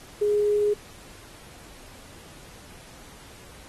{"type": "tone with quantisation", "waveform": "sine", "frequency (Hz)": 415.3, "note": "G#4", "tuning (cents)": 0, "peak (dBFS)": -19, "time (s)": [0.21, 0.74], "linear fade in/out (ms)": 10, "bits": 8, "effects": ["pink hiss -48 dBFS RMS until 3.68 s", "AAC 32 kbps"]}